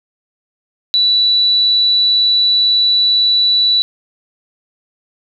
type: tone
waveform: sine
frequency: 3951 Hz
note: B7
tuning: in tune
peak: -9 dBFS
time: 0.94-3.82 s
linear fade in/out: 0 ms
effects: none